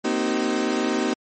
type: chord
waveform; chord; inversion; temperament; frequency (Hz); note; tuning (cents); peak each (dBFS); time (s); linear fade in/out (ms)
35% pulse; C minor seventh; third; equal with one note detuned; 233.1 / 261.6 / 311.1 / 381.9; Bb3 / C4 / Eb4 / G4; 0 / 0 / 0 / -45; -25; 0.04-1.14; 10
effects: MP3 32 kbps